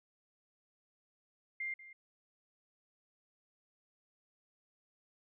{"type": "tone with echo", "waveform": "sine", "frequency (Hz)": 2100, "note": "C7", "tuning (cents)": 6, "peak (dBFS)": -36, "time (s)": [1.6, 1.74], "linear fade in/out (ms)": 5, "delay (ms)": 190, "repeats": 1, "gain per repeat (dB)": -15, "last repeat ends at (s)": 1.93, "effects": []}